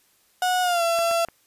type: tone with pitch glide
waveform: 35% pulse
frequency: 731 to 674.2 Hz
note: F#5 to E5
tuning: -21 to +39 cents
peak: -18 dBFS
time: 0.42-1.25 s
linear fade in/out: 2 ms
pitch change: -140 cents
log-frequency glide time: 0.62-0.83 s
type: clicks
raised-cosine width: 0.5 ms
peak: -21 dBFS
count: 3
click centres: 0.989 / 1.112 / 1.286 s
effects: white hiss -62 dBFS RMS until 1.46 s + resampled to 32000 Hz